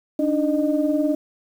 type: tone cluster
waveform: sine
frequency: 290.1 / 309.8 / 613 Hz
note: D4 / D#4 / D#5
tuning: -21 / -7 / -26 cents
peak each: -20 / -23 / -23 dBFS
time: 0.19-1.15 s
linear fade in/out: 5 ms
effects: tanh soft clip ceiling -8 dBFS + 8-bit